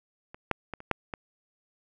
clicks, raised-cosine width 0.5 ms, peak -28 / -10 / -20 / -29 / -9 / -19 dBFS, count 6, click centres 0.345 / 0.513 / 0.737 / 0.804 / 0.913 / 1.138 s, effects none

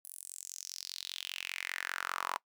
sawtooth tone with high-pass filter sweep, 45.04 Hz, F#1, 46 cents flat, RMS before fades -41 dBFS, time 0.04-2.38 s, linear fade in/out 10 ms, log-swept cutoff 11000 to 980 Hz, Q 4, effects noise-tail reverb RT60 0.1 s tail -22 dB re dry

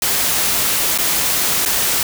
white noise with dropouts, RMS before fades -17 dBFS, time 0.02-2.03 s, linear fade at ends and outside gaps 2 ms, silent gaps 0.978-0.985 / 1.652-1.659 s, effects none

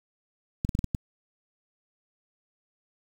clicks, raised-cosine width 5 ms, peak -14 dBFS, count 6, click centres 0.649 / 0.692 / 0.751 / 0.791 / 0.843 / 0.948 s, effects 7-bit

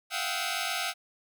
10% pulse tone cluster, 682 / 729 / 778 / 1281 Hz, F5 / F#5 / G5 / E6, -41 / -26 / -13 / -50 cents, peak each -27 dBFS, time 0.1-0.94 s, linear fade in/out 50 ms, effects none

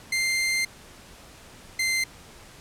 sawtooth tone pair in turn, 2093 / 2081 Hz, C7 / C7, 0 / -10 cents, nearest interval unison, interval 10 cents, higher first, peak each -19 dBFS, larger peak neither, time 0.12-0.65 / 1.79-2.04 s, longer first, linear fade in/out 5 ms, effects pink hiss -48 dBFS RMS until 2.6 s + low-pass 11000 Hz 12 dB/octave

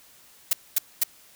blue noise bursts, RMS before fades -20 dBFS, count 3, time 0.51-1.036 s, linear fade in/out 5 ms, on 22 ms, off 230 ms, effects white hiss -54 dBFS RMS until 1.35 s

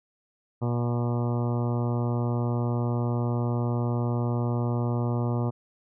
harmonic tone, 120 Hz, B2, 49 cents flat, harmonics 1 / 2 / 3 / 4 / 5 / 6 / 7 / 8 / 9 / 10, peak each -25 / -31 / -35 / -37 / -39 / -41 / -42 / -43 / -44 / -45 dBFS, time 0.61-5.51 s, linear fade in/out 20 ms, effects none

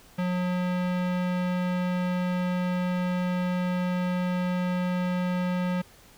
square tone with low-pass filter, 180.3 Hz, F#3, 45 cents flat, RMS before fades -27 dBFS, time 0.18-5.82 s, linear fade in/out 10 ms, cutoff 2700 Hz, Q 0.89, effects pink hiss -54 dBFS RMS until 6.17 s

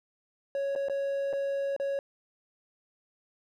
triangle tone with dropouts, 554.4 Hz, C#5, in tune, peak -26 dBFS, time 0.55-1.99 s, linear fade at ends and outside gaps 1 ms, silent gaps 0.752-0.76 / 0.885-0.897 / 1.329-1.334 / 1.764-1.799 s, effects none

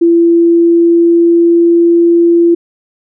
sine tone with pitch glide, 338.1 to 340.5 Hz, E4 to F4, +44 to -44 cents, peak -4 dBFS, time 0.01-2.55 s, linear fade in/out 10 ms, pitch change +12 cents, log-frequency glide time 0.26-2.03 s, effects none

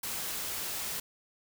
white noise, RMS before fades -36 dBFS, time 0.03-1 s, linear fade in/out 5 ms, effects none

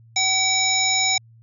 harmonic tone with a mistuned harmonic, 760 Hz, F#5, 46 cents sharp, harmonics 1 / 3 / 5 / 7 / 9, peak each -27 / -23 / -23 / -24 / -23 dBFS, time 0.16-1.18 s, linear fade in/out 5 ms, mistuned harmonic 5, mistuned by +17 cents, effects added 114 Hz sine -47 dBFS peak until 1.42 s

